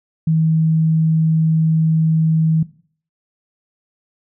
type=tone; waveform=sine; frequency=160 Hz; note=D#3; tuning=49 cents sharp; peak=-12 dBFS; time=0.27-2.63 s; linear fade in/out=5 ms; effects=noise-tail reverb RT60 0.5 s tail -18 dB re dry